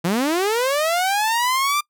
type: linear sweep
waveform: sawtooth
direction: up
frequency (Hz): 159.6 to 1197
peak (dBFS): -14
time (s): 0.04-1.81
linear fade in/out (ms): 10
effects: noise-tail reverb RT60 0.1 s tail -25 dB re dry